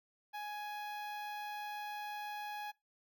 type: tone with notch filter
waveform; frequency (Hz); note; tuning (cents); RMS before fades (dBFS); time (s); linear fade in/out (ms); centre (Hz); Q
sawtooth; 834; G#5; +7; -43; 0.33-2.72; 20; 7800; 0.56
effects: noise-tail reverb RT60 0.2 s tail -22 dB re dry